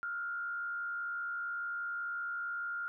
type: tone with frequency modulation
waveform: sine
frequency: 1403 Hz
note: F6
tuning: 8 cents sharp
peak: -35 dBFS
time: 0.03-2.88 s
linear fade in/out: 0 ms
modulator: 71 Hz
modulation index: 0.53
effects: none